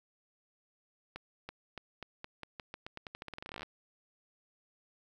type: accelerating click train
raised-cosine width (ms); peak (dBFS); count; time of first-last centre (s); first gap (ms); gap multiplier
0.3; -26; 27; 1.16-3.631; 330; 0.87
effects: 10-bit